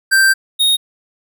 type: tone pair in turn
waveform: square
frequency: 1568 / 3729 Hz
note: G6 / A#7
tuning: 0 / 0 cents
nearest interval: octave + minor third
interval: 1500 cents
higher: second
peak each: -9 / -11 dBFS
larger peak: first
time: 0.11-0.34 / 0.59-0.77 s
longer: first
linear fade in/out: 20 ms
effects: none